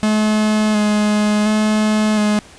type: tone with vibrato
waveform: 45% pulse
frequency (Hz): 212.2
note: G#3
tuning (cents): +38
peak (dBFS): -13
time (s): 0.03-2.39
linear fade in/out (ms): 0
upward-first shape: square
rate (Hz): 0.7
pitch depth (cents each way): 17
effects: pink hiss -42 dBFS RMS until 2.58 s + resampled to 22050 Hz